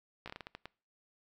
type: slowing click train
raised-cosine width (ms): 0.3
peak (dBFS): -27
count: 9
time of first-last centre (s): 0.26-0.656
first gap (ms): 16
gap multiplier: 1.31
effects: noise-tail reverb RT60 0.4 s tail -24 dB re dry